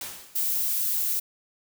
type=noise with exponential decay; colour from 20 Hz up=white; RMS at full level=-33 dBFS; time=0.01-0.66 s; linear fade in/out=2 ms; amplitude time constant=140 ms
type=noise; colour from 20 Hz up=violet; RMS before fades=-26 dBFS; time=0.35-1.2 s; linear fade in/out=10 ms
effects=none